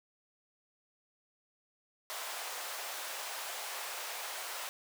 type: high-pass noise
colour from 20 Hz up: pink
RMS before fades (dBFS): -41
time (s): 2.1-4.69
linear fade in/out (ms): 0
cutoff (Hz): 600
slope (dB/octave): 24
effects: none